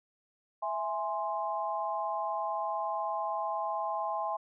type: chord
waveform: sine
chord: E augmented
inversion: none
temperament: equal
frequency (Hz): 659.3 / 830.6 / 1046.5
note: E5 / G#5 / B#5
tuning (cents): 0 / 0 / 0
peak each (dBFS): -36 / -34 / -35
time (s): 0.62-4.37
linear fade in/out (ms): 10
effects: none